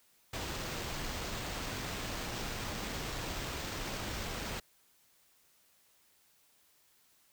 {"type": "noise with sample-and-hold", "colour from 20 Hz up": "pink", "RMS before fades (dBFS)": -39, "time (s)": [0.33, 4.6], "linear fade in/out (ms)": 5, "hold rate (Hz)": 11025, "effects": ["white hiss -68 dBFS RMS until 7.32 s"]}